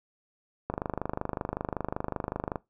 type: click train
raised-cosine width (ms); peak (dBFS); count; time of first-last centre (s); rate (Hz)
1; -16; 48; 0.7-2.558; 25.3
effects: noise-tail reverb RT60 0.2 s tail -21 dB re dry